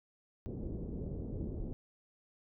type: low-pass noise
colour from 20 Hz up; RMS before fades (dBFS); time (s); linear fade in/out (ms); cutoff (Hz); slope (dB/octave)
pink; -40; 0.46-1.73; 0; 430; 24
effects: none